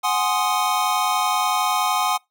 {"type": "chord", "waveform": "square", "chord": "Ab dominant seventh", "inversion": "third", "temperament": "equal", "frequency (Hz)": [740, 830.6, 1046.5, 1244.5], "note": ["Gb5", "Ab5", "C6", "Eb6"], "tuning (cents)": [0, 0, 0, 0], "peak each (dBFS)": -25, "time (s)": [0.03, 2.18], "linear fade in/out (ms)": 20, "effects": ["noise-tail reverb RT60 0.2 s tail -26 dB re dry"]}